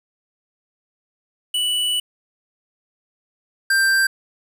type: tone pair in turn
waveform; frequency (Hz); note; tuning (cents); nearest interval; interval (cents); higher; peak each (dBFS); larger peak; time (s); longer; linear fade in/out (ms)
square; 2960 / 1575.3; F#7 / G6; 0 / +8; major seventh; 1092; first; -19 / -15; second; 1.54-2 / 3.7-4.07; first; 5
effects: resampled to 32000 Hz + 8-bit